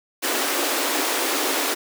pink high-pass noise, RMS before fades -23 dBFS, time 0.22-1.75 s, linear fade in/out 20 ms, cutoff 260 Hz, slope 96 dB/octave, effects none

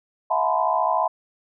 sine tone cluster, 650 / 720 / 867 / 974 / 1028 Hz, E5 / F#5 / A5 / B5 / C6, -24 / -47 / -26 / -24 / -31 cents, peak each -25 dBFS, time 0.3-1.08 s, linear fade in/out 10 ms, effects none

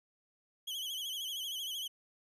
40% pulse tone with vibrato, 3156 Hz, G7, 11 cents sharp, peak -36 dBFS, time 0.67-1.88 s, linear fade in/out 10 ms, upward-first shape sine, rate 13 Hz, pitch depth 100 cents each way, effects none

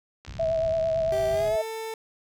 click train, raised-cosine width 0.2 ms, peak -27 dBFS, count 84, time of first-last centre 0.25-1.478 s, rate 67.6 Hz
white low-pass noise, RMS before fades -39 dBFS, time 0.27-1.56 s, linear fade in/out 5 ms, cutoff 150 Hz, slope 24 dB/octave
sine tone with vibrato, 650 Hz, E5, 24 cents flat, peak -22 dBFS, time 0.39-1.62 s, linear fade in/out 10 ms, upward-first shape sine, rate 8.9 Hz, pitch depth 29 cents each way
30% pulse tone with pitch glide, 392 to 445.1 Hz, G4 to A4, 0 to +20 cents, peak -29 dBFS, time 1.12-1.94 s, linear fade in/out 2 ms, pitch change +220 cents, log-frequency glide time 1.31-1.6 s
effects none

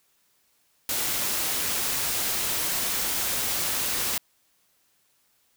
white noise, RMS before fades -27 dBFS, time 0.89-4.18 s, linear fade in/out 2 ms, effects white hiss -67 dBFS RMS until 5.56 s

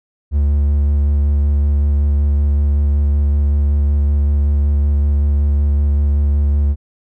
triangle tone with vibrato, 72.1 Hz, D2, 31 cents flat, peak -9 dBFS, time 0.31-6.76 s, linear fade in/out 50 ms, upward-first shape square, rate 5.3 Hz, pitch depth 12 cents each way, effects none

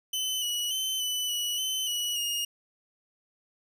sawtooth tone with pitch steps, 3038 / 2930 / 3067 / 2992 / 2938 / 3050 / 2931 / 2854 Hz, F#7 / F#7 / G7 / F#7 / F#7 / G7 / F#7 / F7, +45 / -18 / -38 / +19 / -13 / -48 / -17 / +37 cents, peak -25 dBFS, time 0.13-2.45 s, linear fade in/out 5 ms, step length 290 ms, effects none

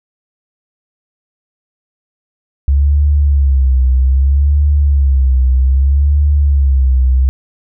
sine tone with vibrato, 68.4 Hz, C#2, 23 cents flat, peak -7 dBFS, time 2.68-7.29 s, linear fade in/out 0 ms, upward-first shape sine, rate 0.63 Hz, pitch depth 110 cents each way, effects none

